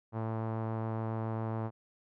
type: tone with low-pass filter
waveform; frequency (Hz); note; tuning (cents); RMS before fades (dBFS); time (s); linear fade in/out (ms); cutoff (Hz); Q
sawtooth; 111.6; A2; +25; -35; 0.12-1.71; 50; 990; 1.6
effects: none